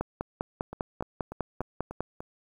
two click trains, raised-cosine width 1 ms, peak -15 / -24 dBFS, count 11 / 6, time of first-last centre 0.01-2.006 / 0.73-2.205 s, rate 5.01 / 3.39 Hz, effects 9-bit

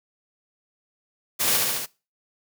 white noise with echo, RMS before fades -23 dBFS, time 1.39-1.58 s, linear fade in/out 20 ms, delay 71 ms, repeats 4, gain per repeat -2 dB, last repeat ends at 1.864 s, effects noise-tail reverb RT60 0.3 s tail -22 dB re dry + high-pass 100 Hz 12 dB/octave

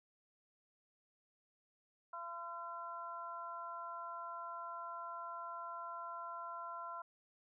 harmonic tone, 340 Hz, F4, 46 cents flat, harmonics 2 / 3 / 4, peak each -51 / -46 / -47 dBFS, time 2.13-7.02 s, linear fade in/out 5 ms, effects none

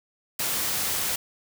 white noise, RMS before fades -27 dBFS, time 0.39-1.16 s, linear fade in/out 5 ms, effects none

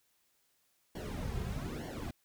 brown noise with flanger, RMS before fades -39 dBFS, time 0.95-2.11 s, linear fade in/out 5 ms, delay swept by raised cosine 0.79 to 3.49 ms, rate 1.1 Hz, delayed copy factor -0.9, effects white hiss -74 dBFS RMS until 2.24 s

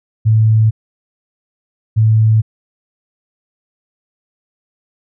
sine tone pair in turn, 110 / 110 Hz, A2 / A2, 0 / 0 cents, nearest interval unison, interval 0 cents, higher neither, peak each -7 dBFS, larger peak neither, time 0.25-0.71 / 1.96-2.42 s, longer neither, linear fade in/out 20 ms, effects none

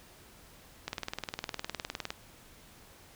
click train, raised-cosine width 0.2 ms, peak -17 dBFS, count 25, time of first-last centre 0.88-2.104 s, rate 19.6 Hz, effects pink hiss -56 dBFS RMS until 3.15 s

